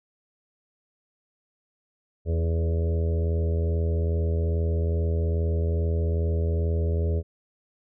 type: harmonic tone with a mistuned harmonic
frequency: 82.41 Hz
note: E2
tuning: in tune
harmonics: 1 / 2 / 3 / 4 / 5 / 6 / 7 / 8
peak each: -22 / -34 / -41 / -41 / -33 / -39 / -39 / -48 dBFS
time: 2.25-7.23 s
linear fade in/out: 50 ms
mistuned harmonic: 5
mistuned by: +16 cents
effects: none